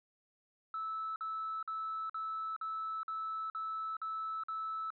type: tone bursts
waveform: sine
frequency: 1309 Hz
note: E6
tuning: 13 cents flat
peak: -35 dBFS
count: 9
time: 0.74-4.904 s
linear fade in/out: 2 ms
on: 420 ms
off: 48 ms
effects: tanh soft clip ceiling -32 dBFS